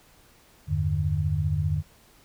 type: tone cluster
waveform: sine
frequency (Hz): 83.7 / 98.8 / 149.1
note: E2 / G2 / D3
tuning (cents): +27 / +14 / +27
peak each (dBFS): -27 / -28 / -26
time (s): 0.67-1.83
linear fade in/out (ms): 50
effects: pink hiss -57 dBFS RMS until 2.24 s